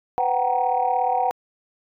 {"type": "tone cluster", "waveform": "sine", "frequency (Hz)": [501, 741, 778, 939], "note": ["B4", "F#5", "G5", "A#5"], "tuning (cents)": [25, 2, -13, 12], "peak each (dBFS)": [-27, -21, -23, -26], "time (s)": [0.18, 1.31], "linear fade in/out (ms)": 0, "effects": ["tanh soft clip ceiling -10 dBFS"]}